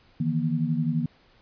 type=tone cluster; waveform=sine; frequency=153 / 164.6 / 238.1 Hz; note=D#3 / E3 / A#3; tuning=-29 / -2 / +37 cents; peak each=-27 dBFS; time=0.2-1.06 s; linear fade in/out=5 ms; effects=pink hiss -59 dBFS RMS until 1.41 s + resampled to 11025 Hz